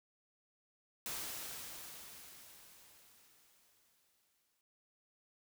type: noise with exponential decay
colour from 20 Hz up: white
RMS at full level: -41 dBFS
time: 1.06-4.61 s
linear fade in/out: 1 ms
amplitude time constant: 770 ms
effects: none